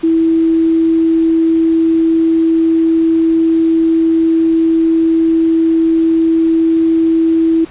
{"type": "tone", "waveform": "sine", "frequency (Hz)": 326.7, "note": "E4", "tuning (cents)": -15, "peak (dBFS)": -8, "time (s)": [0.03, 7.65], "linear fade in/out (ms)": 10, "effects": ["pink hiss -37 dBFS RMS until 7.7 s", "resampled to 8000 Hz"]}